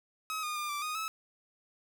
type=tone with pitch steps; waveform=sawtooth; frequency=1275 / 1221 / 1203 / 1172 / 1239 / 1297 Hz; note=D#6 / D#6 / D6 / D6 / D#6 / E6; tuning=+42 / -33 / +41 / -4 / -8 / -28 cents; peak=-30 dBFS; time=0.3-1.08 s; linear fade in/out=0 ms; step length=130 ms; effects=none